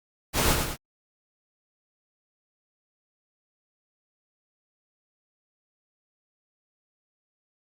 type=noise with echo; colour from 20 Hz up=pink; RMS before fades=-23 dBFS; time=0.33-0.57 s; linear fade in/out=50 ms; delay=100 ms; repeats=2; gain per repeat=-5 dB; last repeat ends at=0.77 s; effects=Opus 48 kbps